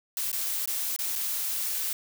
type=noise with dropouts; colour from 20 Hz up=blue; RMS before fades=-30 dBFS; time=0.17-1.93 s; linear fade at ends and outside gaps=1 ms; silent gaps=0.316-0.329 / 0.658-0.675 / 0.963-0.989 / 1.155-1.159 s; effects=none